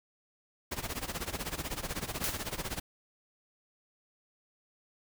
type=noise with tremolo; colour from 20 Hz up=pink; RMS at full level=-34 dBFS; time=0.71-2.8 s; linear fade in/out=10 ms; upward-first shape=sine; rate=16 Hz; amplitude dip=85%
type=noise with exponential decay; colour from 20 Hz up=white; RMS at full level=-30 dBFS; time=2.24-2.54 s; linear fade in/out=0 ms; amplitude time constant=64 ms
effects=none